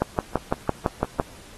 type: click train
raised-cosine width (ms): 1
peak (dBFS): -6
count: 8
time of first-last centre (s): 0.02-1.198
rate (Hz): 5.94
effects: pink hiss -47 dBFS RMS until 1.57 s + AAC 32 kbps